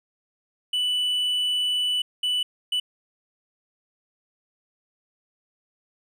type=tone bursts at uneven times; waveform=triangle; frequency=2974 Hz; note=F#7; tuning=8 cents sharp; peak=-20 dBFS; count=3; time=0.73-2.02 / 2.23-2.43 / 2.72-2.8 s; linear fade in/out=5 ms; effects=none